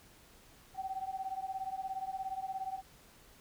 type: beating tone pair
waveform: sine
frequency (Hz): 759 / 776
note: F#5 / G5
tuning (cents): +44 / -18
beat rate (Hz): 17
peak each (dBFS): -39 / -40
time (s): 0.74-2.82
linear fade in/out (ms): 50
effects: pink hiss -60 dBFS RMS until 3.4 s